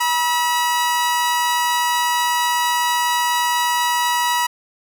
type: tone pair together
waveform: sawtooth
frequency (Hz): 968 / 1292.1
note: B5 / E6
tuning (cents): -35 / -35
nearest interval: perfect fourth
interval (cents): 500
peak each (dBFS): -13 / -24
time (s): 0-4.47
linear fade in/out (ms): 10
effects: none